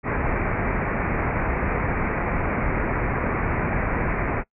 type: low-pass noise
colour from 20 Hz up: pink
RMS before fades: -24 dBFS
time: 0.03-4.44 s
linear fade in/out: 50 ms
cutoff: 2400 Hz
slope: 96 dB/octave
effects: noise-tail reverb RT60 0.1 s tail -22 dB re dry